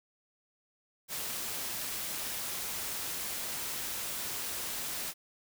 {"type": "noise", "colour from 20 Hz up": "white", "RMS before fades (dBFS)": -37, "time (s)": [1.08, 5.14], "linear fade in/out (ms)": 50, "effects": []}